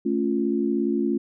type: chord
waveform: sine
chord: A augmented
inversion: none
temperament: equal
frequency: 220 / 277.2 / 349.2 Hz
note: A3 / C#4 / E#4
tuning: 0 / 0 / 0 cents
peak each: -25 dBFS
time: 0.05-1.18 s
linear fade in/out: 10 ms
effects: none